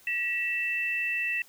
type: tone pair together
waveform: sine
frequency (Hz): 1927 / 2661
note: B6 / E7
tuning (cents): -43 / +16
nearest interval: tritone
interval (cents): 559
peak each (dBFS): -31 / -28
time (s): 0.07-1.42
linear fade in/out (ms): 2
effects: white hiss -57 dBFS RMS until 1.48 s